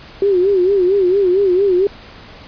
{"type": "tone with vibrato", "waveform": "sine", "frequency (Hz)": 379.4, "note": "F#4", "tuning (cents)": 43, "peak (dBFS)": -10, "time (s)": [0.22, 1.87], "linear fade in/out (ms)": 2, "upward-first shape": "sine", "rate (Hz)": 4.4, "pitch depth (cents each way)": 120, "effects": ["pink hiss -38 dBFS RMS until 2.47 s", "resampled to 11025 Hz"]}